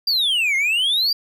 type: exponential two-way sweep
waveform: triangle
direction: down then up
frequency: 4794 to 2093 to 4794 Hz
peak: -15 dBFS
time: 0.07-1.13 s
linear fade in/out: 5 ms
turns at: 0.56 s
effects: none